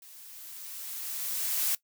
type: noise with level ramp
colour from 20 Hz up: blue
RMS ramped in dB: -51 to -27 dBFS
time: 0.02-1.75 s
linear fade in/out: 2 ms
effects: noise-tail reverb RT60 0.1 s tail -19 dB re dry